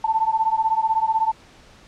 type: beating tone pair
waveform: sine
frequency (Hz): 880 / 896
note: A5 / A5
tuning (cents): 0 / +31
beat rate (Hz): 16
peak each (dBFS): -20 / -21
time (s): 0.04-1.32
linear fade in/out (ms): 5
effects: pink hiss -49 dBFS RMS until 1.87 s + low-pass 6000 Hz 12 dB/octave